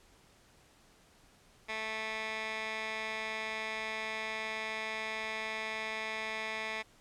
15% pulse tone with band-pass filter, 219.1 Hz, A3, 7 cents flat, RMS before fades -38 dBFS, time 1.68-6.83 s, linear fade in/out 20 ms, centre 2200 Hz, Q 1.5, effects pink hiss -63 dBFS RMS until 7 s + low-pass 10000 Hz 12 dB/octave

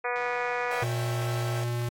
harmonic tone, 244.3 Hz, B3, 19 cents flat, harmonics 2 / 3 / 4 / 5 / 6 / 7 / 8 / 9 / 10, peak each -32 / -34 / -35 / -36 / -37 / -37 / -38 / -39 / -39 dBFS, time 0.04-0.84 s, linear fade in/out 10 ms
click train, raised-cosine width 0.2 ms, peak -29 dBFS, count 104, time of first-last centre 0.16-0.838 s, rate 152 Hz
sawtooth chord, A# diminished seventh, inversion none, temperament equal, 466.2 / 554.4 / 659.3 / 784 Hz, A#4 / C#5 / E5 / G5, 0 / 0 / 0 / 0 cents, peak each -41 / -39 / -35 / -37 dBFS, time 0.71-1.64 s, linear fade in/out 2 ms
square tone, 119.8 Hz, A#2, 48 cents sharp, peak -28 dBFS, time 0.82-1.89 s, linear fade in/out 5 ms
effects AAC 64 kbps

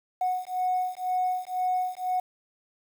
sine beating tone pair, 734 / 736 Hz, F#5 / F#5, -14 / -9 cents, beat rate 2 Hz, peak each -27 dBFS, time 0.21-2.2 s, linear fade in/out 5 ms, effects tanh soft clip ceiling -20 dBFS + 8-bit

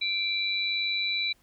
sine tone pair together, 2349 / 3951 Hz, D7 / B7, 0 / 0 cents, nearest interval major sixth, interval 900 cents, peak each -29 / -28 dBFS, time 0.01-1.33 s, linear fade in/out 10 ms, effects pink hiss -65 dBFS RMS until 1.42 s

